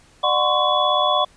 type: tone cluster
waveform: sine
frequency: 599 / 734 / 1032 / 1109 / 3416 Hz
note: D5 / F#5 / C6 / C#6 / G#7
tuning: +34 / -14 / -24 / 0 / +48 cents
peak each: -22 dBFS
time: 0.23-1.25 s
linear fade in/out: 10 ms
effects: pink hiss -53 dBFS RMS until 1.36 s + resampled to 22050 Hz